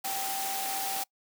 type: tone in noise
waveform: sine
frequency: 780 Hz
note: G5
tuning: 9 cents flat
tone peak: -34 dBFS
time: 0.04-1.04 s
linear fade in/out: 10 ms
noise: white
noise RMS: -34 dBFS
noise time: 0.04-1.04 s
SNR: -3 dB
effects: noise-tail reverb RT60 0.1 s tail -25 dB re dry + high-pass 200 Hz 12 dB/octave